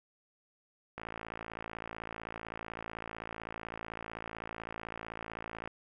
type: click train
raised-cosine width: 0.5 ms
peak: -25 dBFS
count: 263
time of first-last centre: 0.98-5.675 s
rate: 55.8 Hz
effects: none